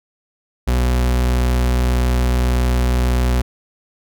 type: tone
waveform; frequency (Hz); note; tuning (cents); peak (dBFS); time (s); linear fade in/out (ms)
40% pulse; 61.74; B1; 0; -13; 0.67-3.42; 10
effects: none